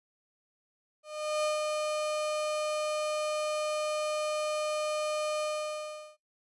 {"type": "tone with ADSR envelope", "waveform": "35% pulse", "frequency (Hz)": 609, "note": "D#5", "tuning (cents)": -37, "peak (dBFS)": -25, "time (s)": [1.03, 6.17], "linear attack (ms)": 410, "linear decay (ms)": 140, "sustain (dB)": -3, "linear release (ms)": 750, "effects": ["noise-tail reverb RT60 0.2 s tail -21 dB re dry", "resampled to 24000 Hz"]}